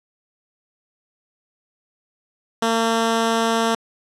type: tone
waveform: 10% pulse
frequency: 227.5 Hz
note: A#3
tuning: 42 cents flat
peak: -9 dBFS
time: 2.62-3.75 s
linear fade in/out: 5 ms
effects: low-pass 9000 Hz 12 dB/octave